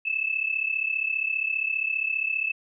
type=tone pair together; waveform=sine; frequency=2602 / 2637 Hz; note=E7 / E7; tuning=-23 / 0 cents; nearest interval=unison; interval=23 cents; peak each=-27 dBFS; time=0.05-2.52 s; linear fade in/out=10 ms; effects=none